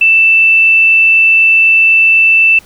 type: tone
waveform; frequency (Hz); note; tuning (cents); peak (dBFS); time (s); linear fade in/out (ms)
sine; 2656; E7; +12; -4; 0.01-2.59; 5
effects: pink hiss -42 dBFS RMS until 2.65 s